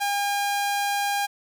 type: tone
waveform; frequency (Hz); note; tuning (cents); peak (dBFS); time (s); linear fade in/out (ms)
sawtooth; 808; G#5; -48; -19; 0-1.27; 20
effects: 9-bit